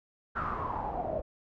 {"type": "noise with low-pass filter sweep", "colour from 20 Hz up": "pink", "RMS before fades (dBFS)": -34, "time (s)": [0.35, 1.22], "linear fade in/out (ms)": 20, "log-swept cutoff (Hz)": [1400, 590], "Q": 8.2, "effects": []}